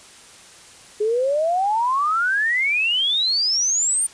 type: exponential sweep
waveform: sine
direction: up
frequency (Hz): 411.8 to 9190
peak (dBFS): -17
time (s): 1-4.07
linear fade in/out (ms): 10
effects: white hiss -45 dBFS RMS until 4.13 s + resampled to 22050 Hz